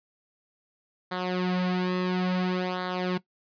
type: tone with flanger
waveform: sawtooth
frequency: 182.3 Hz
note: F#3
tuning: 25 cents flat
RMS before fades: -27 dBFS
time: 1.11-3.18 s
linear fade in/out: 10 ms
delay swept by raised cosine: 0.37 to 4.17 ms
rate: 0.58 Hz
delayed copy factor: -0.75
effects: noise-tail reverb RT60 0.1 s tail -18 dB re dry + resampled to 11025 Hz